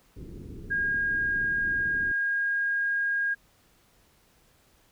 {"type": "low-pass noise", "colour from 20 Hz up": "pink", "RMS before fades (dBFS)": -41, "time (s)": [0.16, 2.12], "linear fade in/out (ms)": 5, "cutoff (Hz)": 420, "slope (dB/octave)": 48}
{"type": "tone", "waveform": "sine", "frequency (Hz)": 1627, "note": "G#6", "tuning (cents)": -36, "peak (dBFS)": -24, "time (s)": [0.7, 3.35], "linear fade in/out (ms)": 20}
{"effects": ["pink hiss -63 dBFS RMS until 4.91 s"]}